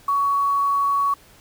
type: tone with quantisation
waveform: sine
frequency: 1122 Hz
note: C#6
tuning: 21 cents sharp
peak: -17 dBFS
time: 0.08-1.14 s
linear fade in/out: 5 ms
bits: 7
effects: pink hiss -51 dBFS RMS until 1.4 s